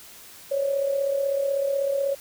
sine tone with amplitude modulation, 554.4 Hz, C#5, in tune, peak -19 dBFS, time 0.51-2.15 s, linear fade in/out 10 ms, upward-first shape sine, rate 36.1 Hz, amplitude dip 55%, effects white hiss -46 dBFS RMS until 2.2 s

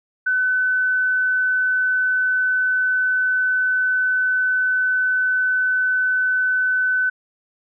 sine tone, 1509 Hz, F#6, 34 cents sharp, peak -16 dBFS, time 0.26-7.1 s, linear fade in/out 10 ms, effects none

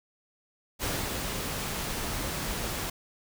pink noise with ADSR envelope, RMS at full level -30 dBFS, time 0.79-2.9 s, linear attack 46 ms, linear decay 250 ms, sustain -3 dB, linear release 5 ms, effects none

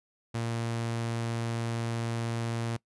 sawtooth tone, 115.8 Hz, A#2, 11 cents flat, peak -26 dBFS, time 0.34-2.77 s, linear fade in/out 10 ms, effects noise-tail reverb RT60 0.1 s tail -22 dB re dry + resampled to 24000 Hz

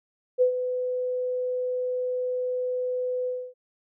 sine tone with ADSR envelope, 502 Hz, B4, 28 cents sharp, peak -15 dBFS, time 0.38-3.54 s, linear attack 35 ms, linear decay 99 ms, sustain -10 dB, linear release 270 ms, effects none

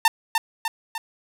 sawtooth tone with echo, 902 Hz, A5, 43 cents sharp, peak -9 dBFS, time 0.05-0.08 s, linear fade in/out 2 ms, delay 300 ms, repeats 3, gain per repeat -5 dB, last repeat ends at 0.98 s, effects none

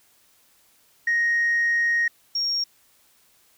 sine tone pair in turn, 1871 / 5563 Hz, A#6 / F8, +6 / -8 cents, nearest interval octave + perfect fifth, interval 1886 cents, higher second, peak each -17 / -21 dBFS, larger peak first, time 1.07-2.08 / 2.35-2.64 s, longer first, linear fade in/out 5 ms, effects tanh soft clip ceiling -16 dBFS + white hiss -60 dBFS RMS until 3.57 s

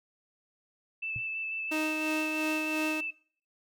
sine tone with vibrato, 2637 Hz, E7, in tune, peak -32 dBFS, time 1.02-3.11 s, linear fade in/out 10 ms, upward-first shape square, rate 6.1 Hz, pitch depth 9 cents each way
sine tone with exponential decay, 116.54 Hz, A#2, in tune, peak -32 dBFS, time 1.16-1.23 s, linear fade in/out 0 ms, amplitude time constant 15 ms
sawtooth tone with tremolo, 311.1 Hz, D#4, in tune, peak -25 dBFS, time 1.71-3.01 s, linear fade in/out 10 ms, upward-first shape sine, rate 2.9 Hz, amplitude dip 40%
effects noise-tail reverb RT60 0.5 s tail -22 dB re dry

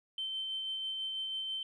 sine tone with tremolo, 3096 Hz, G7, 22 cents flat, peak -33 dBFS, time 0.18-1.63 s, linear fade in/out 2 ms, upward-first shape sine, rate 6.1 Hz, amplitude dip 25%, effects tanh soft clip ceiling -29 dBFS

